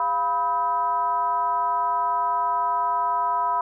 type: tone with frequency modulation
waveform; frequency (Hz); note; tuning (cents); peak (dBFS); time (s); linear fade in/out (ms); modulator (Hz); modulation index
sine; 987; B5; -1; -20; 0-3.61; 2; 290; 0.75
effects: none